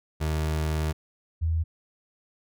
30% pulse / sine tone pair in turn, 77.78 / 81.39 Hz, D#2 / E2, 0 / -21 cents, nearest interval minor second, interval 79 cents, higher second, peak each -22 dBFS, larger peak neither, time 0.2-0.93 / 1.41-1.64 s, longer first, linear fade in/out 20 ms, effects none

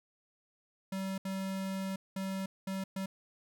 square tone bursts at uneven times, 192 Hz, G3, 36 cents flat, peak -35 dBFS, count 5, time 0.92-1.18 / 1.25-1.96 / 2.16-2.46 / 2.67-2.84 / 2.96-3.06 s, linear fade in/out 5 ms, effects none

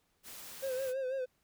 white noise, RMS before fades -48 dBFS, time 0.23-0.94 s, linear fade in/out 50 ms
triangle tone with vibrato, 523.3 Hz, C5, in tune, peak -31 dBFS, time 0.62-1.26 s, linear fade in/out 20 ms, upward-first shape sine, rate 6.1 Hz, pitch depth 62 cents each way
effects pink hiss -75 dBFS RMS until 1.43 s

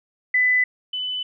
sine tone pair in turn, 2000 / 3004 Hz, B6 / F#7, +21 / +26 cents, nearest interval perfect fifth, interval 705 cents, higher second, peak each -15 / -24 dBFS, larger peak first, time 0.34-0.64 / 0.93-1.23 s, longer neither, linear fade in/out 5 ms, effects none

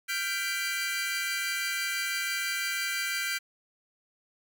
sawtooth chord, G dominant seventh, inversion third, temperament equal with one note detuned, 1396.9 / 1568 / 2002 / 2349 Hz, F6 / G6 / B6 / D7, 0 / 0 / +23 / 0 cents, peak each -34 / -30 / -33 / -30 dBFS, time 0.08-3.39 s, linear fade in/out 20 ms, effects none

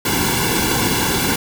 pink noise with comb filter, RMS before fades -18 dBFS, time 0.05-1.36 s, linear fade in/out 5 ms, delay 1.6 ms, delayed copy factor -0.95, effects none

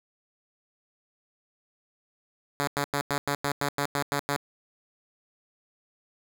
5% pulse tone bursts, 142.7 Hz, D3, 49 cents flat, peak -14 dBFS, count 11, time 2.6-4.363 s, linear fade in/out 0 ms, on 73 ms, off 96 ms, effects none

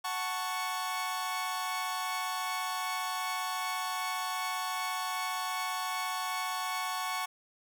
sawtooth chord, F# minor, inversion none, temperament equal, 740 / 880 / 1108.7 Hz, F#5 / A5 / C#6, 0 / 0 / 0 cents, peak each -34 / -35 / -31 dBFS, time 0.04-7.26 s, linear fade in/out 10 ms, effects none

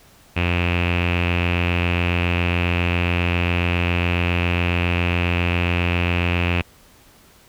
sawtooth tone with low-pass filter, 87.31 Hz, F2, in tune, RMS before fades -20 dBFS, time 0.36-6.62 s, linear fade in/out 10 ms, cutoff 2600 Hz, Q 7.9, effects pink hiss -51 dBFS RMS until 7.48 s

